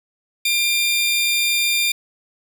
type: tone pair together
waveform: sawtooth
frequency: 2389 / 3624 Hz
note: D7 / A#7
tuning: +29 / -50 cents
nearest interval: perfect fifth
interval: 721 cents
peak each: -15 / -18 dBFS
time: 0.45-1.92 s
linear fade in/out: 5 ms
effects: 8-bit